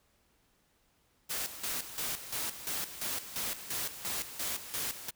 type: noise with tremolo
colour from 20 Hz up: white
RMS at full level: -35 dBFS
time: 1.29-5.11 s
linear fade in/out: 20 ms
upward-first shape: square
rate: 2.9 Hz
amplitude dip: 70%
effects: pink hiss -71 dBFS RMS until 5.15 s